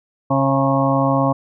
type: harmonic tone with a mistuned harmonic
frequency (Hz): 136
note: C#3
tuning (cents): -33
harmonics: 1 / 2 / 4 / 5 / 6 / 7 / 8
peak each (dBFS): -20 / -19 / -21 / -23 / -25 / -26 / -22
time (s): 0.3-1.33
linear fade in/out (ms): 10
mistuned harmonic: 6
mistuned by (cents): +39
effects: none